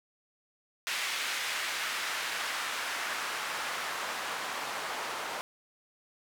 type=noise with band-pass filter sweep; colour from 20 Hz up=white; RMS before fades=-35 dBFS; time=0.87-5.41 s; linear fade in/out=0 ms; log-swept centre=2100 to 870 Hz; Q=1; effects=none